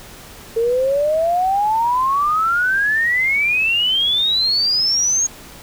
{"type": "exponential sweep", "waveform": "sine", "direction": "up", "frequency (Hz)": [449.3, 6645], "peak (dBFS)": -14, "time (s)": [0.56, 5.27], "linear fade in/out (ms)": 10, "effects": ["pink hiss -39 dBFS RMS until 5.62 s"]}